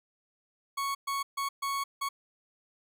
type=tone bursts at uneven times; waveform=40% pulse; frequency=1108.7 Hz; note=C#6; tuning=in tune; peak=-29 dBFS; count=5; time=0.77-0.95 / 1.07-1.23 / 1.37-1.49 / 1.62-1.84 / 2.01-2.09 s; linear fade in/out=10 ms; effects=none